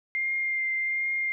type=tone with vibrato; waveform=sine; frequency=2108 Hz; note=C7; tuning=12 cents sharp; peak=-25 dBFS; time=0.15-1.32 s; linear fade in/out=0 ms; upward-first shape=triangle; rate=1.3 Hz; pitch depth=16 cents each way; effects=none